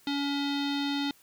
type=tone with low-pass filter; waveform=square; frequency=283.1 Hz; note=C#4; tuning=37 cents sharp; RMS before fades=-30 dBFS; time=0.07-1.11 s; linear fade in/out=2 ms; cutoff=3900 Hz; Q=5.4; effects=white hiss -60 dBFS RMS until 1.22 s